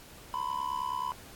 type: tone with amplitude modulation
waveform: triangle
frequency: 1000 Hz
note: B5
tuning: 21 cents sharp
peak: -25 dBFS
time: 0.34-1.12 s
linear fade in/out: 0 ms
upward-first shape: sine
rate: 69.4 Hz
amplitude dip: 90%
effects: pink hiss -51 dBFS RMS until 1.35 s + AAC 64 kbps